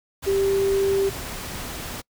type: tone in noise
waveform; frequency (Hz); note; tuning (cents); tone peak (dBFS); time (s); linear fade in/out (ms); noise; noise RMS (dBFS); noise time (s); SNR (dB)
sine; 392; G4; 0; -18; 0.26-1.1; 20; pink; -33; 0.22-2.02; +12
effects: noise-tail reverb RT60 0.1 s tail -25 dB re dry